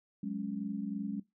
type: chord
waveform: sine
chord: F# suspended second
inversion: none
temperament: just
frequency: 185 / 208.1 / 277.5 Hz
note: F#3 / G#3 / C#4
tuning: 0 / +4 / +2 cents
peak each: -40 / -36 / -40 dBFS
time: 0.23-1.2 s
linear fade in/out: 5 ms
effects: noise-tail reverb RT60 0.2 s tail -20 dB re dry